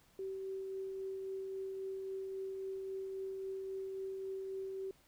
sine tone with tremolo, 384.3 Hz, G4, 34 cents flat, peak -38 dBFS, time 0.19-4.91 s, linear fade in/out 2 ms, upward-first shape triangle, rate 3.7 Hz, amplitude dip 25%, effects pink hiss -68 dBFS RMS until 5.07 s

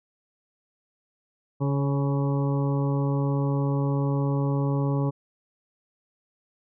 harmonic tone with a mistuned harmonic, 140.1 Hz, C#3, 19 cents sharp, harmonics 1 / 2 / 3 / 4 / 6 / 7 / 8, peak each -23 / -29 / -33 / -35 / -39 / -40 / -41 dBFS, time 1.6-5.11 s, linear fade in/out 20 ms, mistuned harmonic 4, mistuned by -21 cents, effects none

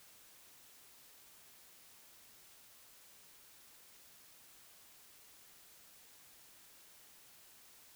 silence, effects white hiss -61 dBFS RMS until 7.95 s

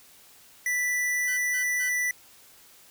square tone, 1975.5 Hz, B6, in tune, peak -25 dBFS, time 0.66-2.11 s, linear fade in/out 2 ms
sawtooth tone bursts, 1518 Hz, F#6, 44 cents sharp, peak -35 dBFS, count 3, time 1.27-1.9 s, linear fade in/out 20 ms, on 110 ms, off 150 ms
effects white hiss -54 dBFS RMS until 2.9 s

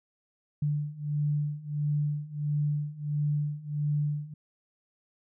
sine beating tone pair, 146.83 / 148.33 Hz, D3 / D3, 0 / +18 cents, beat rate 1.5 Hz, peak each -31 / -29 dBFS, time 0.62-4.34 s, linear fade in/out 5 ms, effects none

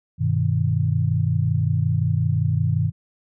sine chord, G augmented, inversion none, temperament equal, 98 / 123.47 / 155.56 Hz, G2 / B2 / D#3, 0 / 0 / 0 cents, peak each -22 dBFS, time 0.18-2.92 s, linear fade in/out 50 ms, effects none

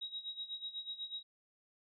sine tone with tremolo, 3814 Hz, A#7, 39 cents sharp, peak -38 dBFS, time 0.01-1.23 s, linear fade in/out 10 ms, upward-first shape sine, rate 8.1 Hz, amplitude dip 80%, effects none

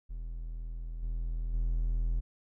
triangle tone with level steps, 41.12 Hz, E1, 4 cents flat, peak -34 / -29 / -25 dBFS, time 0.09-2.21 s, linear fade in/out 20 ms, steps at 1.02 / 1.53 s, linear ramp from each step 10 ms, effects none

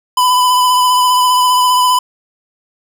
square tone with vibrato, 1001 Hz, B5, 23 cents sharp, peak -9 dBFS, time 0.17-1.99 s, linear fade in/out 5 ms, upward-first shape sine, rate 15 Hz, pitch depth 21 cents each way, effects 7-bit

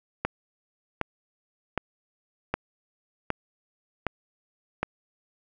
click train, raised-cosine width 0.5 ms, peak -10 dBFS, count 7, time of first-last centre 0.25-4.83 s, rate 1.31 Hz, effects none

